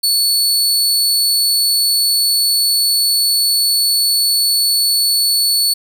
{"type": "tone", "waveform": "sawtooth", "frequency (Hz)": 4435, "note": "C#8", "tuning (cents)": 0, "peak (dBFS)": -9, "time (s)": [0.03, 5.74], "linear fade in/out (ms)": 10, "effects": []}